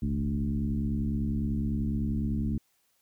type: tone with frequency modulation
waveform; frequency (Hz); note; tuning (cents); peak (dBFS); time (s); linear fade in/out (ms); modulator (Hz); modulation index
sine; 146.83; D3; 0; -26; 0.02-2.58; 5; 70; 1.7
effects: white hiss -71 dBFS RMS until 3.01 s